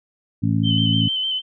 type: harmonic tone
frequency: 55 Hz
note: A1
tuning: in tune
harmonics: 2 / 3 / 4 / 5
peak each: -20 / -22 / -23 / -24 dBFS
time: 0.42-1.09 s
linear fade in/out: 20 ms
type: tone with vibrato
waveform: sine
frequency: 3074 Hz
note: G7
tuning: 35 cents flat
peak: -20 dBFS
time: 0.63-1.42 s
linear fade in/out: 50 ms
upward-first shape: square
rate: 6.6 Hz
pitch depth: 24 cents each way
effects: none